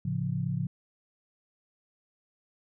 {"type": "chord", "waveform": "sine", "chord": "A augmented", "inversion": "none", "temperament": "equal", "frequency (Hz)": [110, 138.59, 174.61], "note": ["A2", "C#3", "E#3"], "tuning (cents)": [0, 0, 0], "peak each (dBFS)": [-34, -31, -32], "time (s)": [0.05, 0.67], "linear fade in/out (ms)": 5, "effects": []}